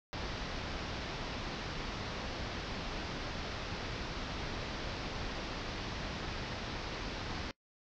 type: low-pass noise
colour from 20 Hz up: pink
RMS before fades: -40 dBFS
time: 0.13-7.51 s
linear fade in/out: 0 ms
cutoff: 5500 Hz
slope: 48 dB/octave
effects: noise-tail reverb RT60 0.1 s tail -24 dB re dry